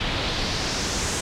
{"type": "noise with low-pass filter sweep", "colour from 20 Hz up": "pink", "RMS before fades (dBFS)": -26, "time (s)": [0, 1.21], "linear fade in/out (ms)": 10, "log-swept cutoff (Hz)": [3400, 7600], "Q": 2.2, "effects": []}